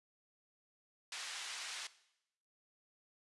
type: band-pass noise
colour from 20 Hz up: white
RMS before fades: -45 dBFS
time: 1.12-1.87 s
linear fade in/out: 2 ms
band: 1100 to 5400 Hz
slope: 12 dB/octave
effects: noise-tail reverb RT60 0.8 s tail -17 dB re dry + resampled to 24000 Hz